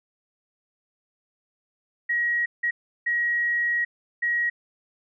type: tone bursts at uneven times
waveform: sine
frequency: 1900 Hz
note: A#6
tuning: 33 cents sharp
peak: -21 dBFS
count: 4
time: 2.09-2.46 / 2.63-2.71 / 3.06-3.85 / 4.22-4.5 s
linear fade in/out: 10 ms
effects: none